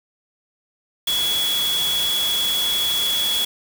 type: tone in noise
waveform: sine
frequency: 3368 Hz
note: G#7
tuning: 24 cents sharp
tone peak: -19 dBFS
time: 1.07-3.45 s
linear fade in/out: 5 ms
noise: white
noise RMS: -27 dBFS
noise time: 1.07-3.45 s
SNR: +5 dB
effects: none